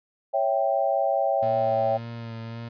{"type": "chord", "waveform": "sine", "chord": "C# diminished", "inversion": "none", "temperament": "equal", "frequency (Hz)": [554.4, 659.3, 784], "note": ["C#5", "E5", "G5"], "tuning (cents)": [0, 0, 0], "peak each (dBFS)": -25, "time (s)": [0.33, 1.98], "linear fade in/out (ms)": 20}
{"type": "tone with vibrato", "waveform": "30% pulse", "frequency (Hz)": 115.3, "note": "A#2", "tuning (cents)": -19, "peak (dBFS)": -31, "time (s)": [1.42, 2.69], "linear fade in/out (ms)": 10, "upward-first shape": "sine", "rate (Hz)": 1.8, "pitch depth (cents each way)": 25}
{"effects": ["resampled to 11025 Hz"]}